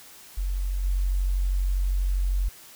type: tone with level steps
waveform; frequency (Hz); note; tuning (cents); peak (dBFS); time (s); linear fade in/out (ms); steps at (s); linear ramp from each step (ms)
sine; 46.25; F#1; 0; -24 / -21; 0.37-2.49; 10; 0.83; 20
effects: white hiss -48 dBFS RMS until 2.75 s